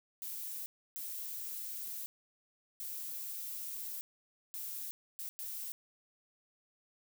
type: noise bursts at uneven times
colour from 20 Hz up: violet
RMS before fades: -42 dBFS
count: 6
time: 0.22-0.66 / 0.96-2.06 / 2.8-4.01 / 4.54-4.91 / 5.19-5.29 / 5.39-5.72 s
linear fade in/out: 0 ms
effects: none